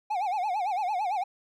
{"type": "tone with vibrato", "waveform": "triangle", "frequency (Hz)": 784, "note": "G5", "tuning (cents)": 0, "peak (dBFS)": -24, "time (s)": [0.1, 1.24], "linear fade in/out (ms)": 10, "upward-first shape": "sine", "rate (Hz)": 8.9, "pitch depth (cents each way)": 180, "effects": []}